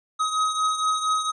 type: beating tone pair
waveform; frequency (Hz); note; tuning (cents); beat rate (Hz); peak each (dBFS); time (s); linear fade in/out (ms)
square; 1264 / 1268.3; D#6 / D#6; +27 / +33; 4.3; -23 / -29; 0.19-1.32; 20
effects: resampled to 22050 Hz